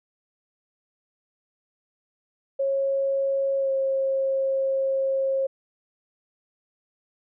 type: tone with pitch glide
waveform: sine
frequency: 546 to 537.9 Hz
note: C#5 to C5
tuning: -26 to +48 cents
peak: -21 dBFS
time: 2.59-5.47 s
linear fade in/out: 10 ms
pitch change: -26 cents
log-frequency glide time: 3.59-3.7 s
effects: none